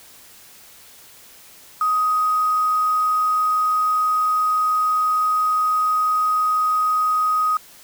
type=tone with quantisation; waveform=sine; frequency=1253 Hz; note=D#6; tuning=12 cents sharp; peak=-16 dBFS; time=1.81-7.57 s; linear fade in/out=2 ms; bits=6; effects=white hiss -46 dBFS RMS until 7.83 s